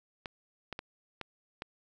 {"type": "clicks", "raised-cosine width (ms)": 0.3, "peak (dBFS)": -22, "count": 5, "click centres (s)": [0.258, 0.727, 0.791, 1.213, 1.621], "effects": []}